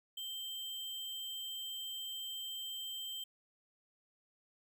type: tone with sample-and-hold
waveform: sine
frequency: 3136 Hz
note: G7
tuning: in tune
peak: -40 dBFS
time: 0.17-3.24 s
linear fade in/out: 5 ms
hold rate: 11025 Hz
effects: none